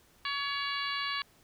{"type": "harmonic tone with a mistuned harmonic", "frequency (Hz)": 564, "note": "C#5", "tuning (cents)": 30, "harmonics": [2, 3, 4, 5, 6, 7, 8], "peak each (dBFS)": [-36, -38, -39, -40, -41, -41, -42], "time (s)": [0.25, 1.22], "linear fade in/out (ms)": 2, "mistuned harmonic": 7, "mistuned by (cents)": 17, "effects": ["pink hiss -63 dBFS RMS until 1.43 s"]}